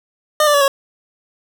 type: tone with pitch steps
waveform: 25% pulse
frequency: 607 / 588 / 569.6 / 551.8 Hz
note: D#5 / D5 / C#5 / C#5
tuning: -43 / +2 / +47 / -8 cents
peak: -7 dBFS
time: 0.4-0.68 s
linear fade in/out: 2 ms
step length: 70 ms
effects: none